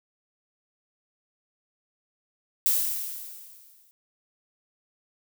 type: noise with exponential decay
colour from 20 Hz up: violet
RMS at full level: -21 dBFS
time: 2.66-3.91 s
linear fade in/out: 0 ms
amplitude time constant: 270 ms
effects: none